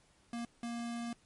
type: tone bursts at uneven times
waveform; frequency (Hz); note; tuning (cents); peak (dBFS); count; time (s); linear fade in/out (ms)
square; 235.1; A#3; +15; -38; 2; 0.33-0.45 / 0.63-1.13; 2
effects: pink hiss -68 dBFS RMS until 1.25 s + MP3 48 kbps